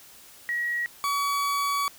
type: tone pair in turn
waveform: sine / 40% pulse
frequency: 1908 / 1134.5 Hz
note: A#6 / C#6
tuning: +40 / +40 cents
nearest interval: major sixth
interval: 900 cents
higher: first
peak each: -25 / -23 dBFS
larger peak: second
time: 0.49-0.86 / 1.04-1.88 s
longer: second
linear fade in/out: 0 ms
effects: white hiss -50 dBFS RMS until 1.98 s